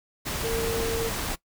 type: tone in noise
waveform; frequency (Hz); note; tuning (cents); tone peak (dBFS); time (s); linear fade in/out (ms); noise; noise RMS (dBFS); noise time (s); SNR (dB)
sine; 456.3; A#4; -37; -26; 0.43-1.1; 20; pink; -30; 0.25-1.36; +1
effects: noise-tail reverb RT60 0.1 s tail -20 dB re dry